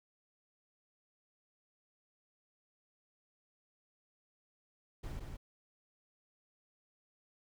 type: noise with echo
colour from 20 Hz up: brown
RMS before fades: -42 dBFS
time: 5.03-5.2 s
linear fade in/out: 10 ms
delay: 170 ms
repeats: 1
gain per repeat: -3 dB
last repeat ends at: 5.37 s
effects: none